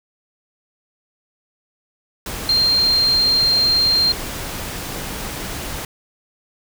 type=tone in noise; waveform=sine; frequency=4186 Hz; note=C8; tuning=in tune; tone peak=-13 dBFS; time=2.49-4.12 s; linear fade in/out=2 ms; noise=pink; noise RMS=-28 dBFS; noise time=2.26-5.85 s; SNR=+12 dB; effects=none